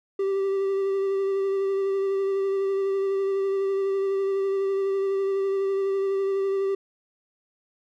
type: tone with vibrato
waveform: triangle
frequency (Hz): 390.6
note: G4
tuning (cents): -6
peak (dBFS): -20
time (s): 0.19-6.75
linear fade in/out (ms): 5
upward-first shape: sine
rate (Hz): 12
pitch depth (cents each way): 17
effects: none